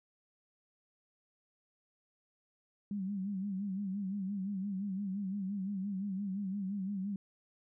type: tone with vibrato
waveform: sine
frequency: 196 Hz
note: G3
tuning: in tune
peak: -34 dBFS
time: 2.91-7.16 s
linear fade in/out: 2 ms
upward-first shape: sine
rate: 5.8 Hz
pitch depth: 90 cents each way
effects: none